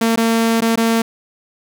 sawtooth tone with dropouts, 227.6 Hz, A#3, 41 cents flat, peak -9 dBFS, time 0.01-1.02 s, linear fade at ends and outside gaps 5 ms, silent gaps 0.16-0.174 / 0.607-0.619 / 0.758-0.774 s, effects none

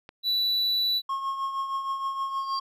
click, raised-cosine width 0.3 ms, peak -26 dBFS, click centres 0.091 s
triangle tone, 3955 Hz, B7, 2 cents sharp, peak -21 dBFS, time 0.23-1.02 s, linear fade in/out 50 ms
triangle tone with tremolo, 1084 Hz, C#6, 39 cents flat, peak -23 dBFS, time 1.09-2.6 s, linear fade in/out 5 ms, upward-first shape triangle, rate 6.4 Hz, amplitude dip 60%
sine tone with exponential growth, 4699 Hz, D8, in tune, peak -29 dBFS, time 2.29-2.59 s, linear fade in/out 1 ms, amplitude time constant 64 ms
effects none

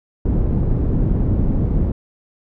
pink low-pass noise, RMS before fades -17 dBFS, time 0.25-1.92 s, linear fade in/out 5 ms, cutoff 250 Hz, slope 12 dB/octave, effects none

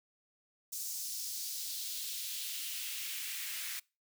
white noise with high-pass filter sweep, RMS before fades -40 dBFS, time 0.72-3.8 s, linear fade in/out 10 ms, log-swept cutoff 6200 to 1900 Hz, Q 1.7, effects noise-tail reverb RT60 0.3 s tail -25 dB re dry

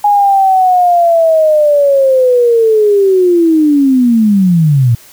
sine linear sweep, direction down, 830.6 to 112.7 Hz, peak -5 dBFS, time 0.04-4.95 s, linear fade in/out 5 ms, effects white hiss -39 dBFS RMS until 5.12 s

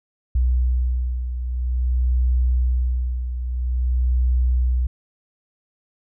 sine beating tone pair, 62 / 62.5 Hz, B1 / B1, +7 / +21 cents, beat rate 0.5 Hz, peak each -18 / -25 dBFS, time 0.35-4.87 s, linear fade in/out 5 ms, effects none

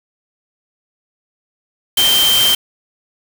sine tone in noise, 3136 Hz, G7, in tune, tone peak -11 dBFS, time 1.97-2.55 s, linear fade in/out 5 ms, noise white, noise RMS -17 dBFS, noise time 1.97-2.55 s, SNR +3 dB, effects none

